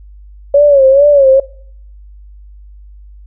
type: tone with vibrato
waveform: sine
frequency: 557 Hz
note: C#5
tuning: 8 cents sharp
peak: -3 dBFS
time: 0.54-1.4 s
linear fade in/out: 5 ms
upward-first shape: sine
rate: 2.3 Hz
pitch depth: 93 cents each way
effects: noise-tail reverb RT60 0.6 s tail -22 dB re dry + added 50 Hz sine -33 dBFS peak until 3.26 s